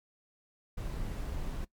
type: noise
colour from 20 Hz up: brown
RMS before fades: -36 dBFS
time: 0.77-1.65 s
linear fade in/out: 10 ms
effects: noise-tail reverb RT60 0.1 s tail -19 dB re dry + MP3 96 kbps